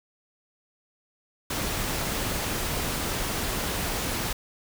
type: noise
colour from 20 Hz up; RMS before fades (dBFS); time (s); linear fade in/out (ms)
pink; -29; 1.5-4.33; 5
effects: none